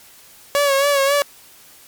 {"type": "tone with vibrato", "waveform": "sawtooth", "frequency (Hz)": 560, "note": "C#5", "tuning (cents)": 18, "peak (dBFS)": -10, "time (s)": [0.55, 1.22], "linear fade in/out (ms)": 0, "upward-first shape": "sine", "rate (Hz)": 3.7, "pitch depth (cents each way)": 52, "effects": ["white hiss -46 dBFS RMS until 1.87 s", "MP3 96 kbps"]}